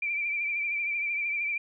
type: tone with vibrato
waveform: sine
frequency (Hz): 2349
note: D7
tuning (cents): 0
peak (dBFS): -27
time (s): 0.02-1.58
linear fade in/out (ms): 5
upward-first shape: triangle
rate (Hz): 13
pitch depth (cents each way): 55
effects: none